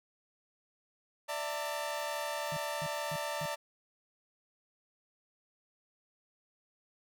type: chord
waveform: sawtooth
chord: D suspended second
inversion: none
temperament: equal with one note detuned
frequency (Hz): 587.3 / 659.3 / 902.1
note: D5 / E5 / A5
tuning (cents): 0 / 0 / +43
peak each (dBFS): -34 / -38 / -35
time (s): 1.28-3.56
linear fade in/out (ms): 20
type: tone bursts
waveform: sine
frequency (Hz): 154.5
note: D#3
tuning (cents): -12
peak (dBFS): -38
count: 4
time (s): 2.52-3.458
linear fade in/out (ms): 2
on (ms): 47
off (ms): 250
effects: none